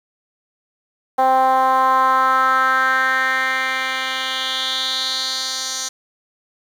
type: tone with band-pass filter sweep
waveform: 10% pulse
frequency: 261.6 Hz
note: C4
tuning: in tune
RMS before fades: -18 dBFS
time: 1.18-5.89 s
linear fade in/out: 10 ms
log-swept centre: 740 to 5800 Hz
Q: 3.4
effects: 7-bit

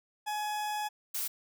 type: tone with vibrato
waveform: 40% pulse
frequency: 843 Hz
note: G#5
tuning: 26 cents sharp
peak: -31 dBFS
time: 0.26-0.89 s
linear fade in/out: 20 ms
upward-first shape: sine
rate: 20 Hz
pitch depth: 8 cents each way
type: noise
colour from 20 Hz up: blue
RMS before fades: -34 dBFS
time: 1.14-1.28 s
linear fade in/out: 10 ms
effects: none

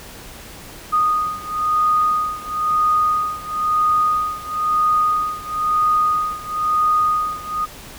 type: beating tone pair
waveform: sine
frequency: 1237 / 1238 Hz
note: D#6 / D#6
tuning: -10 / -9 cents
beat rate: 1 Hz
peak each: -18 / -20 dBFS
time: 0.92-7.66 s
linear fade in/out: 20 ms
effects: pink hiss -38 dBFS RMS until 7.98 s

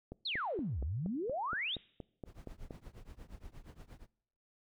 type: click train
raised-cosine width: 2 ms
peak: -30 dBFS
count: 12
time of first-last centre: 0.12-2.708 s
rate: 4.25 Hz
type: exponential two-way sweep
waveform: sine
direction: down then up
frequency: 4551 to 60.3 to 3899 Hz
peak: -34 dBFS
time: 0.25-1.76 s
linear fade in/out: 10 ms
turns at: 0.81 s
type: noise with tremolo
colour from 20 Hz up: brown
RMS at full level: -47 dBFS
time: 2.25-4.07 s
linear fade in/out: 50 ms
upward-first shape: triangle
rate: 8.5 Hz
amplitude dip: 100%
effects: noise-tail reverb RT60 0.7 s tail -23 dB re dry

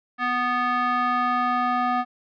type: tone with band-pass filter sweep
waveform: square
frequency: 246.9 Hz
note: B3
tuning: in tune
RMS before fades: -23 dBFS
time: 0.18-2.05 s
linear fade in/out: 50 ms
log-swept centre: 1500 to 1000 Hz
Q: 2.6
effects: resampled to 11025 Hz

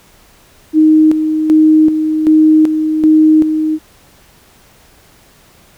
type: tone with tremolo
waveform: sine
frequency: 311.6 Hz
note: D#4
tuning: 3 cents sharp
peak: -4 dBFS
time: 0.73-3.79 s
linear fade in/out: 50 ms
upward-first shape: square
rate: 1.3 Hz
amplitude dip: 55%
effects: pink hiss -46 dBFS RMS until 5.77 s

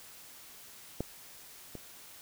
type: clicks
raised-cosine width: 2 ms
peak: -19 / -28 dBFS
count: 2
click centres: 1.006 / 1.753 s
effects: white hiss -52 dBFS RMS until 2.21 s

